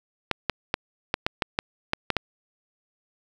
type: clicks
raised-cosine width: 0.3 ms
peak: -6 dBFS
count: 10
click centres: 0.313 / 0.497 / 0.741 / 1.141 / 1.265 / 1.422 / 1.589 / 1.934 / 2.103 / 2.167 s
effects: 7-bit